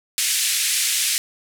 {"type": "band-pass noise", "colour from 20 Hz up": "white", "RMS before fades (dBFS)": -21, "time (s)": [0.18, 1.18], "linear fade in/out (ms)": 0, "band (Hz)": [2000, 11000], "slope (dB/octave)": 24, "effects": []}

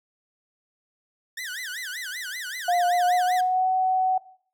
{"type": "tone with vibrato", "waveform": "sawtooth", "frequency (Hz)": 1723, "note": "A6", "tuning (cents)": -37, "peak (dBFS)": -28, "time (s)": [1.37, 3.41], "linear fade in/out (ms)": 5, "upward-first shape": "sine", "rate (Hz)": 5.2, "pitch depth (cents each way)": 290}
{"type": "tone with pitch glide", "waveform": "sine", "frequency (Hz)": [707, 749], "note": ["F5", "F#5"], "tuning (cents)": [21, 21], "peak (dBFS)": -19, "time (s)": [2.68, 4.18], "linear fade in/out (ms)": 5, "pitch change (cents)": 100, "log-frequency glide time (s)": [2.9, 3.68]}
{"effects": ["noise-tail reverb RT60 0.5 s tail -18 dB re dry"]}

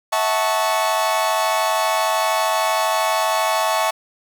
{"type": "chord", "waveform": "40% pulse", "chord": "F# minor seventh", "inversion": "third", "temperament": "equal with one note detuned", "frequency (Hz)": [647.2, 740, 880, 1108.7], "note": ["E5", "F#5", "A5", "C#6"], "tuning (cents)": [-32, 0, 0, 0], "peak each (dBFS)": [-21, -25, -21, -22], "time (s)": [0.12, 3.91], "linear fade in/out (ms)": 10, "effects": []}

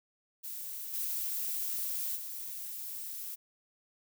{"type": "noise with level steps", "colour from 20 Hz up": "violet", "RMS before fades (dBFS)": [-41, -35, -41], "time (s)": [0.43, 3.36], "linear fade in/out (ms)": 20, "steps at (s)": [0.93, 2.15], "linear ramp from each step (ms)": 20, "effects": []}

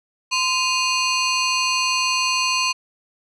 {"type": "ring-modulated tone", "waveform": "20% pulse", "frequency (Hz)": 1760, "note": "A6", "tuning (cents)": 0, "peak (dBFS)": -10, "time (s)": [0.31, 2.73], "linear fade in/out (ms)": 20, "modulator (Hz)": 727, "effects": ["resampled to 22050 Hz"]}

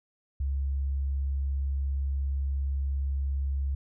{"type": "tone", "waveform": "sine", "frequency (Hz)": 68.6, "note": "C#2", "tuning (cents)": -17, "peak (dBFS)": -26, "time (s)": [0.4, 3.75], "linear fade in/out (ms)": 5, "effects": []}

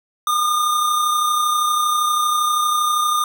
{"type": "tone pair together", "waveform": "square", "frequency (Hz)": [1211.9, 1244.5], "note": ["D#6", "D#6"], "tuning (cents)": [-46, 0], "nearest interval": "unison", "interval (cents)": 46, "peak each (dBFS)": [-17, -28], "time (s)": [0.27, 3.24], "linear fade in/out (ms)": 2, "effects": []}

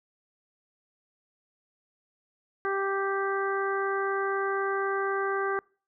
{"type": "harmonic tone", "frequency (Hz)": 392, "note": "G4", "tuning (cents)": 0, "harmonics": [1, 2, 3, 4, 5], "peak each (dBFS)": [-29, -35, -32, -33, -41], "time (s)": [2.65, 5.59], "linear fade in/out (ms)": 0, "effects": ["noise-tail reverb RT60 0.4 s tail -26 dB re dry"]}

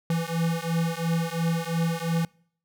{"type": "beating tone pair", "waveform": "square", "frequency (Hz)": [164.81, 167.71], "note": ["E3", "E3"], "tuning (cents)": [0, 30], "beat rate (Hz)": 2.9, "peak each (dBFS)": -28, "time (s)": [0.1, 2.25], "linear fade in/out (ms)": 2, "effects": ["noise-tail reverb RT60 0.6 s tail -26 dB re dry"]}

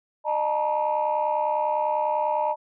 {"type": "tone cluster", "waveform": "sine", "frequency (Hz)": [608, 877, 947], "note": ["D#5", "A5", "A#5"], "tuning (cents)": [-40, -6, 27], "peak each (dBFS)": -25, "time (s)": [0.24, 2.56], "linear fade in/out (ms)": 50, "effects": ["tanh soft clip ceiling -15 dBFS"]}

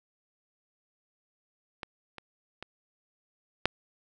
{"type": "clicks", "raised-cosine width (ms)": 0.3, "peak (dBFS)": [-20, -26, -23, -6], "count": 4, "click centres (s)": [1.832, 2.183, 2.626, 3.656], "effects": []}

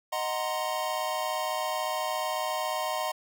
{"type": "chord", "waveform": "square", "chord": "C half-diminished seventh", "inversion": "first", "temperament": "equal", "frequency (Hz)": [622.3, 740, 932.3, 1046.5], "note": ["Eb5", "Gb5", "Bb5", "C6"], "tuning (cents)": [0, 0, 0, 0], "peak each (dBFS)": [-34, -35, -36, -35], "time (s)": [0.12, 3.12], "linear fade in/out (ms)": 10, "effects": []}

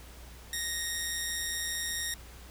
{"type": "tone with amplitude modulation", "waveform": "10% pulse", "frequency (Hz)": 1864.7, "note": "A#6", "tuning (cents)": 0, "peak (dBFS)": -21, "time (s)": [0.53, 2.14], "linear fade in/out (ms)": 2, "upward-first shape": "sine", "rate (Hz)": 168, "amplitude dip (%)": 40, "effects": ["added 60 Hz sine -48 dBFS peak until 2.5 s", "pink hiss -52 dBFS RMS until 2.5 s"]}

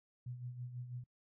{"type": "tone with tremolo", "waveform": "sine", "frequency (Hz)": 123.47, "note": "B2", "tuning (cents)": 0, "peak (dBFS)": -40, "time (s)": [0.26, 1.04], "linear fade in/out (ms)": 5, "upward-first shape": "sine", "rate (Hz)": 6.1, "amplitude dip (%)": 60, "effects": ["noise-tail reverb RT60 0.1 s tail -25 dB re dry"]}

